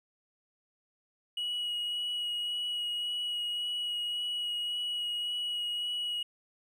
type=tone with vibrato; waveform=triangle; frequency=2911 Hz; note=F#7; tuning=29 cents flat; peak=-29 dBFS; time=1.37-6.23 s; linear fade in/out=5 ms; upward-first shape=sine; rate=1.8 Hz; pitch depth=10 cents each way; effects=tanh soft clip ceiling -25 dBFS